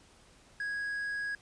triangle tone, 1656 Hz, G#6, 5 cents flat, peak -31 dBFS, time 0.6-1.35 s, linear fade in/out 2 ms, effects pink hiss -60 dBFS RMS until 1.41 s + resampled to 22050 Hz

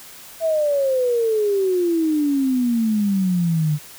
sine exponential sweep, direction down, 663 to 146.83 Hz, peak -16 dBFS, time 0.4-3.79 s, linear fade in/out 50 ms, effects white hiss -41 dBFS RMS until 3.98 s

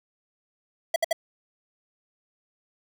square tone bursts, 659.3 Hz, E5, in tune, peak -20 dBFS, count 3, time 0.94-1.129 s, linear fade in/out 5 ms, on 21 ms, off 63 ms, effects none

